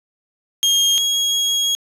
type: tone pair in turn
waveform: 30% pulse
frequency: 3236 / 3298 Hz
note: G#7 / G#7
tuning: -46 / -13 cents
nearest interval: unison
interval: 33 cents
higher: second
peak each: -10 / -13 dBFS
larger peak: first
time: 0.63-0.98 / 0.98-1.75 s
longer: second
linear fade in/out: 0 ms
effects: resampled to 32000 Hz + 7-bit